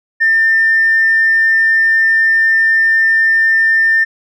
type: tone with tanh clipping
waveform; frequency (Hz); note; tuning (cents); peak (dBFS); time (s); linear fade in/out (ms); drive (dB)
triangle; 1798; A6; +37; -8; 0.2-4.05; 20; 4
effects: none